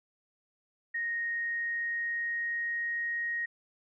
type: tone with pitch glide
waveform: sine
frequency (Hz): 1864.7 to 1876.6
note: A#6 to A#6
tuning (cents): 0 to +11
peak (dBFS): -30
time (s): 0.94-3.46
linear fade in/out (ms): 10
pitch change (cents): +11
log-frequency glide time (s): 1.27-3.3
effects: none